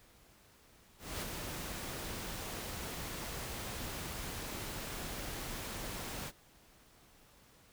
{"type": "noise with ADSR envelope", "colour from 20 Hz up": "pink", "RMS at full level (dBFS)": -38, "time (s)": [0.98, 6.32], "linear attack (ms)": 240, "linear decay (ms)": 17, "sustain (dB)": -4, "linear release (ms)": 45, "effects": ["pink hiss -63 dBFS RMS until 7.72 s"]}